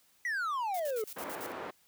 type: exponential sweep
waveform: triangle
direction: down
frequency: 2000 to 415.3 Hz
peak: -29 dBFS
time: 0.25-1.04 s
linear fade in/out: 2 ms
type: noise with tremolo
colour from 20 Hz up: blue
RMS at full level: -44 dBFS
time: 0.74-1.52 s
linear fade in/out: 2 ms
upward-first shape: square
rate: 9 Hz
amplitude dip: 80%
type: band-pass noise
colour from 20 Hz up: pink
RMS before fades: -41 dBFS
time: 1.16-1.71 s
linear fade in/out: 10 ms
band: 380 to 1500 Hz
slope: 12 dB/octave
effects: white hiss -67 dBFS RMS until 1.87 s